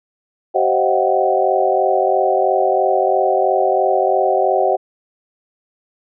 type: tone cluster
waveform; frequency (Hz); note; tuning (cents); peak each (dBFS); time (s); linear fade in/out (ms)
sine; 382.9 / 529 / 625 / 719 / 762; G4 / C5 / D#5 / F#5 / G5; -41 / +19 / +8 / -50 / -49; -19; 0.54-4.77; 20
effects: none